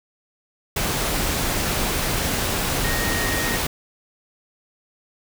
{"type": "tone in noise", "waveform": "sine", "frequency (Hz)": 1864.7, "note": "A#6", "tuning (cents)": 0, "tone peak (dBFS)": -27, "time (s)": [2.84, 3.57], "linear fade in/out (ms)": 5, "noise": "pink", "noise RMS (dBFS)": -23, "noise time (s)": [0.76, 3.67], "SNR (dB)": -7, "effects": []}